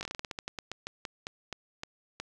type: slowing click train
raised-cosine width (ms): 0.2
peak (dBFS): -19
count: 19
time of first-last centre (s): 0.01-2.2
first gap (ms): 19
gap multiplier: 1.19
effects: none